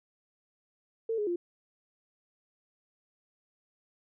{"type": "tone with pitch steps", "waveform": "sine", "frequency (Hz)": [451.3, 417.4, 348.4], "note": ["A4", "G#4", "F4"], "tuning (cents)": [44, 9, -4], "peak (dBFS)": -28, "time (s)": [1.09, 1.36], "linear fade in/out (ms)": 5, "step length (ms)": 90, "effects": []}